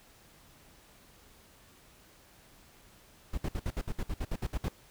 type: noise bursts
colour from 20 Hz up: brown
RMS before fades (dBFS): -32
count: 13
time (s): 3.33-4.686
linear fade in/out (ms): 5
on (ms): 48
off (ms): 61
effects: pink hiss -59 dBFS RMS until 4.9 s